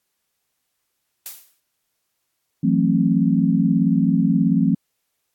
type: noise with exponential decay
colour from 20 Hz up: blue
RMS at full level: -29 dBFS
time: 1.26-1.6 s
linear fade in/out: 0 ms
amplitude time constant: 72 ms
type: chord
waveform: sine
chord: F# half-diminished seventh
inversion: third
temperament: just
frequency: 166.5 / 185 / 222 / 266.4 Hz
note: E3 / F#3 / A3 / C4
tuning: +18 / 0 / +16 / +31 cents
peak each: -20 dBFS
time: 2.63-4.75 s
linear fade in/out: 10 ms
effects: white hiss -74 dBFS RMS until 5.34 s + AAC 64 kbps